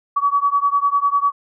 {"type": "beating tone pair", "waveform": "sine", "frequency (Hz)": [1132, 1142], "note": ["C#6", "D6"], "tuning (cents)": [36, -49], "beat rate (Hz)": 10, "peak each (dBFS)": [-17, -18], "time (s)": [0.16, 1.32], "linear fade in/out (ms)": 10, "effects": []}